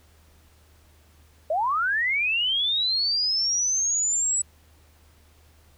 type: linear sweep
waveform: sine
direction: up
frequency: 588 to 7902 Hz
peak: -21 dBFS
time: 1.5-4.42 s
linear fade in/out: 5 ms
effects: added 77 Hz sine -55 dBFS peak until 5.77 s + pink hiss -60 dBFS RMS until 5.77 s